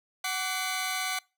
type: tone cluster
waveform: 15% pulse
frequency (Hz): 746 / 1157 / 2047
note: F#5 / D6 / C7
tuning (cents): +14 / -26 / -38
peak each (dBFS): -26 / -28 / -28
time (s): 0.24-1.19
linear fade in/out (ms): 5
effects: noise-tail reverb RT60 0.3 s tail -25 dB re dry